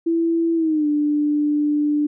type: tone with pitch glide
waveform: sine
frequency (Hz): 332.3 to 296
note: E4 to D4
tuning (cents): +14 to +14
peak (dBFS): -16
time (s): 0.06-2.07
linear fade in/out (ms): 10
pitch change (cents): -200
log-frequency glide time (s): 0.55-0.87
effects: none